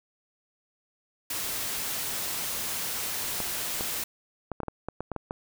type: noise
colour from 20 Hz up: white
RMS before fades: -32 dBFS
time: 1.3-4.04 s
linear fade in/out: 5 ms
type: clicks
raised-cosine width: 1 ms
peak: -18 dBFS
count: 11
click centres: 3.403 / 3.809 / 4.517 / 4.603 / 4.633 / 4.683 / 4.886 / 5.006 / 5.117 / 5.163 / 5.309 s
effects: none